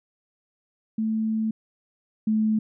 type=tone pair in turn; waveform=sine; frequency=220 / 217.1 Hz; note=A3 / A3; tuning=0 / -23 cents; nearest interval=unison; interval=23 cents; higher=first; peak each=-22 / -19 dBFS; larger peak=second; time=0.98-1.51 / 2.27-2.59 s; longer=first; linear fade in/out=5 ms; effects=none